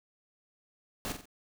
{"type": "noise with echo", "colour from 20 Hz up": "pink", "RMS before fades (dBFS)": -36, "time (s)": [1.05, 1.12], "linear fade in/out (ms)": 0, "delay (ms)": 45, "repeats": 3, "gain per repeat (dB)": -7, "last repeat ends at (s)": 1.255, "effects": []}